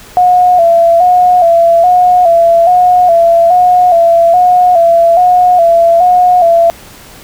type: tone with vibrato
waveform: sine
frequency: 698.5 Hz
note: F5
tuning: in tune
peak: -3 dBFS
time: 0.17-6.7 s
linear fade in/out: 0 ms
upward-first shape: square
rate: 1.2 Hz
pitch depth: 60 cents each way
effects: pink hiss -34 dBFS RMS until 7.23 s